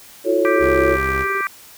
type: chord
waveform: sine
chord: F# minor seventh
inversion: third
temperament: equal with one note detuned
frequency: 329.6 / 362 / 440 / 554.4 Hz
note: E4 / F#4 / A4 / C#5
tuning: 0 / -38 / 0 / 0 cents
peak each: -21 / -19 / -21 / -18 dBFS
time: 0.24-0.98 s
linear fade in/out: 50 ms
type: harmonic tone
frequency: 392.8 Hz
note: G4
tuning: 4 cents sharp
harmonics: 3 / 4 / 5 / 6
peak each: -22 / -24 / -26 / -28 dBFS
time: 0.45-1.47 s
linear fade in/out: 0 ms
type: tone with tremolo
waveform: sine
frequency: 392 Hz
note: G4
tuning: in tune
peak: -23 dBFS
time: 0.56-1.41 s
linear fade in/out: 2 ms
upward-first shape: square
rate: 19 Hz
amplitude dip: 40%
type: tone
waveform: sawtooth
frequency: 67.1 Hz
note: C2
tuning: 44 cents sharp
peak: -20 dBFS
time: 0.59-1.26 s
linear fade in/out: 50 ms
effects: white hiss -43 dBFS RMS until 1.77 s